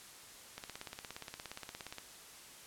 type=click train; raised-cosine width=0.2 ms; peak=-26 dBFS; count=25; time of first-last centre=0.58-1.984 s; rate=17.1 Hz; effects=white hiss -54 dBFS RMS until 2.66 s + low-pass 11000 Hz 12 dB/octave